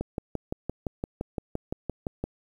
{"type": "click train", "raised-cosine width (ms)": 2, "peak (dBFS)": -16, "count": 14, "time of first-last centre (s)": [0.01, 2.24], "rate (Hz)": 5.83, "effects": ["9-bit"]}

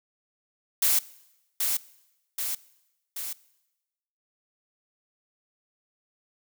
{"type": "noise with echo", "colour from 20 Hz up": "blue", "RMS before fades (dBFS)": -22, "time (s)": [0.82, 0.99], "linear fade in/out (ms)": 5, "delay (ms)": 780, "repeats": 3, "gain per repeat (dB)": -4, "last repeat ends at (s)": 3.33, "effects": ["noise-tail reverb RT60 1.0 s tail -21 dB re dry"]}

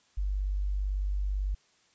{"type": "tone", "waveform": "sine", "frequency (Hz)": 49, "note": "G1", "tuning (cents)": 0, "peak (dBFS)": -27, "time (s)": [0.17, 1.55], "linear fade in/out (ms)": 10, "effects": ["white hiss -66 dBFS RMS until 1.94 s", "resampled to 16000 Hz"]}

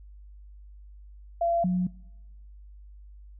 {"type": "tone pair in turn", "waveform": "sine", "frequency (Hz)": [681, 181.31], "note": ["F5", "F#3"], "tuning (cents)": [-44, -35], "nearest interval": "octave + major seventh", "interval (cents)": 2291, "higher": "first", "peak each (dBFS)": -22, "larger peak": "neither", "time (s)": [[1.41, 1.64], [1.64, 1.87]], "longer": "neither", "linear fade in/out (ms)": 5, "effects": ["noise-tail reverb RT60 1.0 s tail -24 dB re dry", "added 50 Hz sine -45 dBFS peak until 3.39 s"]}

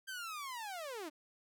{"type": "linear sweep", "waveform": "sawtooth", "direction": "down", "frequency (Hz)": [1587, 283.2], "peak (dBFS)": -38, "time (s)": [0.07, 1.1], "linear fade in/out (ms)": 20, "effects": []}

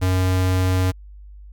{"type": "tone", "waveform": "square", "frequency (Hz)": 92.5, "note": "F#2", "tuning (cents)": 0, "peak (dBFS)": -17, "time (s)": [0.01, 0.92], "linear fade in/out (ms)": 20, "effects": ["added 50 Hz sine -38 dBFS peak until 1.52 s"]}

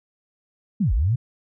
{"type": "linear two-way sweep", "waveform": "sine", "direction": "down then up", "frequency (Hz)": [229.9, 42.42, 130.2], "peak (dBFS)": -17, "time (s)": [0.8, 1.16], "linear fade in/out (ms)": 10, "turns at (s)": 0.93, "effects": []}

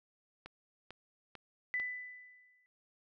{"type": "click train", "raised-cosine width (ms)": 0.3, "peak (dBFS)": -31, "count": 4, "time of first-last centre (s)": [0.46, 1.799], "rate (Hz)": 2.24}
{"type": "tone with exponential decay", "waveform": "sine", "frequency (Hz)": 1994, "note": "B6", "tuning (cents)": 16, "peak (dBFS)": -31, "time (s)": [1.74, 2.66], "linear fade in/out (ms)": 0, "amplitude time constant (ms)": 200}
{"effects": []}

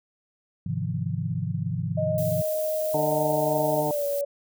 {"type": "chord", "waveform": "sine", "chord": "F minor seventh", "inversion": "first", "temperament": "equal with one note detuned", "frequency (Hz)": [103.83, 130.81, 155.56, 172.31], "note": ["Ab2", "C3", "Eb3", "F3"], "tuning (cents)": [0, 0, 0, -23], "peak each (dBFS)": -31, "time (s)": [0.66, 2.42], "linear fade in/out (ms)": 5}
{"type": "tone with pitch glide", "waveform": "sine", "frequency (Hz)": [622.3, 567.4], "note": ["D#5", "C#5"], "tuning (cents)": [0, 40], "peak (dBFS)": -24, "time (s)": [1.97, 4.25], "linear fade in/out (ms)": 10, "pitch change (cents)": -160, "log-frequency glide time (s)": [3.74, 4.06]}
{"type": "noise", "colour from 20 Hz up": "violet", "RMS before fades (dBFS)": -36, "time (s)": [2.18, 4.21], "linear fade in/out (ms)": 0}
{"type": "harmonic tone", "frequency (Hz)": 149.8, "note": "D3", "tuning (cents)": 35, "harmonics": [1, 2, 3, 4, 5, 6], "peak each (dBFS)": [-31, -31, -31, -31, -31, -31], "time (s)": [2.94, 3.91], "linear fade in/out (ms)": 2}
{"effects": []}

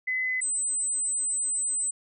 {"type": "tone pair in turn", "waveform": "sine", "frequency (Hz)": [2024, 8096], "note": ["B6", "B8"], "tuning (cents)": [42, 42], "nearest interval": "2 octaves", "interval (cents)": 2400, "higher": "second", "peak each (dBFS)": -25, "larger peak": "neither", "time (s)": [[0.07, 0.41], [0.41, 1.91]], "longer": "second", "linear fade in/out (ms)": 10, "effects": []}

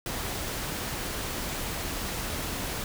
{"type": "noise", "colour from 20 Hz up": "pink", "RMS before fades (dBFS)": -33, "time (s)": [0.06, 2.84], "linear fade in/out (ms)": 2, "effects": []}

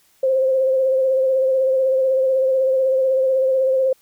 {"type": "tone with vibrato", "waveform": "sine", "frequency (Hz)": 526, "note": "C5", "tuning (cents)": 9, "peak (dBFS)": -14, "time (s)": [0.23, 3.93], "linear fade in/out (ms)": 5, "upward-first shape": "sine", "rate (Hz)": 16, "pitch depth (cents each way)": 29, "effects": ["white hiss -58 dBFS RMS until 4.01 s"]}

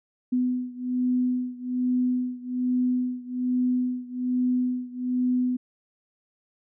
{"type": "beating tone pair", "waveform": "sine", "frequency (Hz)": [250, 251.2], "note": ["B3", "B3"], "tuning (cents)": [21, 30], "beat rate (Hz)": 1.2, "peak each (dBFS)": [-25, -27], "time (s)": [0.32, 5.57], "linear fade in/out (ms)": 10, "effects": []}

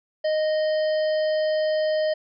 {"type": "harmonic tone", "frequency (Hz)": 620, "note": "D#5", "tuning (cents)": -6, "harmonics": [1, 3, 5, 7, 8], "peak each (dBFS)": [-20, -35, -39, -42, -41], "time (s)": [0.24, 2.14], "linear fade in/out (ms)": 10, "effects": []}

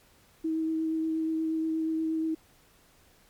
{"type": "tone with vibrato", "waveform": "sine", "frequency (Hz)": 320, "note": "D#4", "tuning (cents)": 49, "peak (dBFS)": -26, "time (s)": [0.44, 2.35], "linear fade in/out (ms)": 10, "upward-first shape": "triangle", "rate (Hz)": 8.4, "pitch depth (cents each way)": 14, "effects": ["pink hiss -61 dBFS RMS until 3.29 s", "MP3 96 kbps"]}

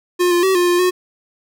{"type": "tone with pitch steps", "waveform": "square", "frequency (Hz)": [356.3, 349.2, 381.1, 353.9, 351.9, 363.6], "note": ["F4", "F4", "G4", "F4", "F4", "F#4"], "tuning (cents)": [35, 0, -49, 23, 13, -30], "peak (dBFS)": -13, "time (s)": [0.19, 0.91], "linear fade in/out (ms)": 20, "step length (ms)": 120, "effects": []}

